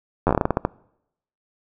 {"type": "slowing click train", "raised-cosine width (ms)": 1, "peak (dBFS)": -4, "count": 12, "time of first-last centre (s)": [0.27, 0.65], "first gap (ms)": 10, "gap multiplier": 1.23, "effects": ["noise-tail reverb RT60 0.8 s tail -24 dB re dry"]}